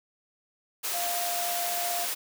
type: tone in noise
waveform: sine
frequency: 698.5 Hz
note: F5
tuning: in tune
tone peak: -31 dBFS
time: 0.93-2.06 s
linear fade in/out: 20 ms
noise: white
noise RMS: -31 dBFS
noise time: 0.83-2.15 s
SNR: -3 dB
effects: high-pass 400 Hz 12 dB/octave